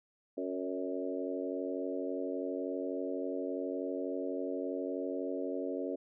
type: harmonic tone with a mistuned harmonic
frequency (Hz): 92.2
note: F#2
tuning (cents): -6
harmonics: 3 / 4 / 5 / 6 / 7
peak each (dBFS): -38 / -40 / -40 / -41 / -44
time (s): 0.37-5.96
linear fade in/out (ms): 10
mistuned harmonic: 6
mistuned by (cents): +27
effects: none